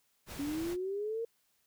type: noise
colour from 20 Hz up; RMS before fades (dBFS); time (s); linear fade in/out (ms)
pink; -45; 0.26-0.77; 50
type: linear sweep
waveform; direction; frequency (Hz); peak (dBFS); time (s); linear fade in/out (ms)
sine; up; 277.2 to 466.2; -33; 0.39-1.25; 5
effects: white hiss -74 dBFS RMS until 1.66 s